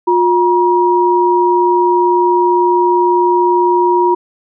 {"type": "tone pair together", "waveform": "sine", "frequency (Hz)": [356.2, 954.5], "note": ["F4", "A#5"], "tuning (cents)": [34, 41], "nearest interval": "octave + perfect fourth", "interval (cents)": 1707, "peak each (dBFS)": -11, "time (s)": [0.07, 4.15], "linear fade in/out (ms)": 10, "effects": []}